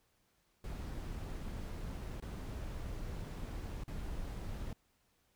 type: noise with dropouts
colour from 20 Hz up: brown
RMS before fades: -42 dBFS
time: 0.64-4.73 s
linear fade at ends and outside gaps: 2 ms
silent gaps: 2.201-2.223 / 3.837-3.879 s
effects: pink hiss -75 dBFS RMS until 5.35 s